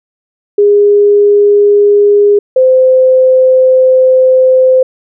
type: tone pair in turn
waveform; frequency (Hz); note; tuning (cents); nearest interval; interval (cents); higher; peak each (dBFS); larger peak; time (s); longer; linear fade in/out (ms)
sine; 410 / 516.6; G#4 / C5; -22 / -22; major third; 400; second; -3; neither; 0.58-2.39 / 2.56-4.83; second; 5
effects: none